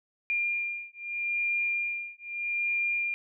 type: beating tone pair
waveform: sine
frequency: 2401 / 2401.8 Hz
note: D7 / D7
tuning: +38 / +38 cents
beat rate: 0.8 Hz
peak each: -31 dBFS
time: 0.3-3.14 s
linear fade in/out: 0 ms
effects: none